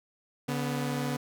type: tone pair together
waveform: sawtooth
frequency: 143.13 / 247.3 Hz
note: D3 / B3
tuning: -44 / +3 cents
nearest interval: major sixth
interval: 947 cents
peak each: -28 dBFS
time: 0.48-1.17 s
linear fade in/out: 10 ms
effects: none